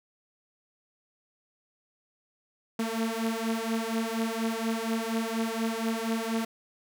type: beating tone pair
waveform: sawtooth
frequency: 223.7 / 227.9 Hz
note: A3 / A#3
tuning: +29 / -39 cents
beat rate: 4.2 Hz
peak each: -27 / -27 dBFS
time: 2.79-6.45 s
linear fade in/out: 5 ms
effects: none